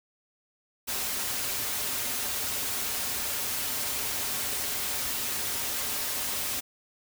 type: noise with comb filter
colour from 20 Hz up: white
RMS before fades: -31 dBFS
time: 0.87-6.61 s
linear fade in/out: 20 ms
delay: 6 ms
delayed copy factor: -0.55
effects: none